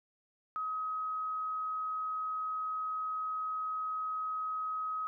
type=tone; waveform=sine; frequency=1268 Hz; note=D#6; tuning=32 cents sharp; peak=-33 dBFS; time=0.56-5.07 s; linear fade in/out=0 ms; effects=none